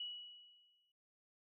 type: tone with exponential decay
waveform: sine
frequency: 2931 Hz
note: F#7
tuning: 17 cents flat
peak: -40 dBFS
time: 0-0.92 s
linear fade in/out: 5 ms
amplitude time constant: 200 ms
effects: none